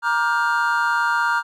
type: chord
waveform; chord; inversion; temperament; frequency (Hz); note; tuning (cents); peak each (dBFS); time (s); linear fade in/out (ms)
triangle; G minor seventh; first; just; 940.8 / 1176 / 1411.2 / 1568; Bb5 / D6 / F6 / G6; +16 / +2 / +18 / 0; -20 / -24 / -19 / -24; 0.02-1.43; 50
effects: none